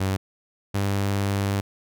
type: tone pair in turn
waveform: sawtooth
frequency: 95.9 / 99.51 Hz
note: G2 / G2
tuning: -37 / +26 cents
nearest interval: minor second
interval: 63 cents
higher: second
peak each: -18 dBFS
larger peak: neither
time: 0-0.17 / 0.74-1.61 s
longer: second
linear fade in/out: 10 ms
effects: none